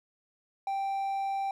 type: tone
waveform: triangle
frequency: 784 Hz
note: G5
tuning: in tune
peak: -27 dBFS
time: 0.67-1.51 s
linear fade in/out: 2 ms
effects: none